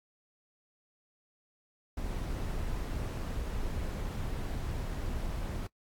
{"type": "noise", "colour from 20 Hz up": "brown", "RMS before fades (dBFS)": -35, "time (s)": [1.97, 5.67], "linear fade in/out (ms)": 5, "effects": ["noise-tail reverb RT60 0.1 s tail -23 dB re dry", "AAC 64 kbps"]}